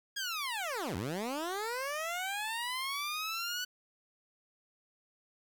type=linear two-way sweep; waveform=15% pulse; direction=down then up; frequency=1661.2 to 79.6 to 1495 Hz; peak=-28 dBFS; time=0.16-3.65 s; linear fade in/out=10 ms; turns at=0.96 s; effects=10-bit